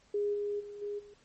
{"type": "tone with level steps", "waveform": "sine", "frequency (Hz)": 410.9, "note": "G#4", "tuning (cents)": -18, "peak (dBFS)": [-28, -31, -42, -34, -50], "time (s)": [0.14, 1.14], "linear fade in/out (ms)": 5, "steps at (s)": [0.33, 0.59, 0.81, 0.98], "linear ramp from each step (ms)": 20, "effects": ["pink hiss -65 dBFS RMS until 1.24 s", "MP3 32 kbps"]}